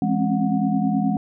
sine tone cluster, 168.6 / 208.5 / 262.3 / 271.8 / 732 Hz, E3 / G#3 / C4 / C#4 / F#5, +39 / +7 / +4 / -34 / -19 cents, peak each -25 / -21 / -26 / -25 / -28 dBFS, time 0.02-1.17 s, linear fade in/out 2 ms, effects none

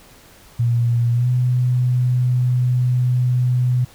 sine tone with pitch glide, 118.6 to 124.86 Hz, A#2 to B2, +30 to +19 cents, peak -14 dBFS, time 0.59-3.85 s, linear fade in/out 10 ms, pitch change +89 cents, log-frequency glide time 1.13-1.28 s, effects pink hiss -47 dBFS RMS until 3.94 s

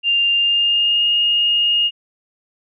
sine tone with pitch glide, 2796 to 2848 Hz, F7 to F7, +1 to +33 cents, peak -13 dBFS, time 0.03-1.91 s, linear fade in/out 50 ms, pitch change +32 cents, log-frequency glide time 0.34-1.07 s, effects none

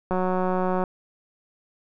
click train, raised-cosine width 1 ms, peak -12 dBFS, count 135, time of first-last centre 0.11-0.838 s, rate 184 Hz, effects none

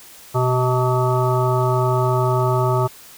harmonic tone with a mistuned harmonic, 127 Hz, B2, 49 cents sharp, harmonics 1 / 3 / 5 / 7 / 9 / 10, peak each -18 / -22 / -24 / -24 / -26 / -28 dBFS, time 0.34-2.88 s, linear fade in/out 20 ms, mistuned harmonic 1, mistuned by -31 cents, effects white hiss -43 dBFS RMS until 3.17 s

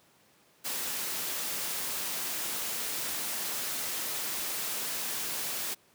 white noise, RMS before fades -34 dBFS, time 0.64-5.75 s, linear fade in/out 20 ms, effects pink hiss -63 dBFS RMS until 5.94 s + high-pass 150 Hz 12 dB/octave

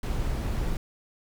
brown noise, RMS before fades -28 dBFS, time 0.03-0.77 s, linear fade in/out 2 ms, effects none

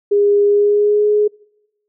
sine tone with pitch glide, 407.9 to 418.9 Hz, G#4 to G#4, -31 to +15 cents, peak -10 dBFS, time 0.11-1.28 s, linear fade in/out 10 ms, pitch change +46 cents, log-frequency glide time 0.44-1.07 s, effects noise-tail reverb RT60 0.9 s tail -26 dB re dry

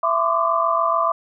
sine tone cluster, 665 / 1026 / 1147 / 1194 Hz, E5 / C6 / D6 / D6, +15 / -34 / -41 / +28 cents, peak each -22 dBFS, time 0.03-1.12 s, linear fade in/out 5 ms, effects none

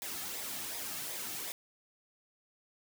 white noise with flanger, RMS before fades -40 dBFS, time 0.02-1.52 s, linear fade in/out 0 ms, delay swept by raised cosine 0.68 to 2.08 ms, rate 2.7 Hz, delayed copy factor -0.55, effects none

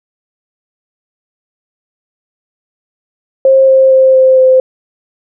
sine tone with pitch steps, 533 / 529.3 / 525.7 / 522 / 518.4 Hz, C5 / C5 / C5 / C5 / C5, +32 / +20 / +8 / -4 / -16 cents, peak -3 dBFS, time 3.45-4.6 s, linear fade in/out 2 ms, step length 230 ms, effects none

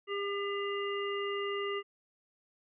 harmonic tone, 401.8 Hz, G4, 43 cents sharp, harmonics 1 / 3 / 5 / 7, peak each -34 / -39 / -41 / -42 dBFS, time 0.07-1.83 s, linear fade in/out 50 ms, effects none

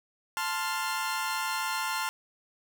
sawtooth chord, F major, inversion first, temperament equal, 880 / 1046.5 / 1396.9 Hz, A5 / C6 / F6, 0 / 0 / 0 cents, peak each -30 dBFS, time 0.37-2.09 s, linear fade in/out 0 ms, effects none

